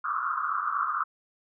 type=band-pass noise; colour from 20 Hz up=pink; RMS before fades=-29 dBFS; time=0.04-1.04 s; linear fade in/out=10 ms; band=1100 to 1400 Hz; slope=96 dB/octave; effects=none